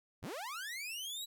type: linear sweep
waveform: sawtooth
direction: up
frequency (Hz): 40.18 to 3959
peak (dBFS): -37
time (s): 0.22-1.26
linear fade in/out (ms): 20
effects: none